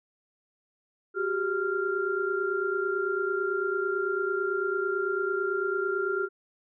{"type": "tone cluster", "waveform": "sine", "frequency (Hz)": [372.8, 401.8, 1389], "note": ["F#4", "G4", "F6"], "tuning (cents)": [13, 43, -10], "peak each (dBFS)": -30, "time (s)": [1.14, 6.29], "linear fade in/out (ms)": 50, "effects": []}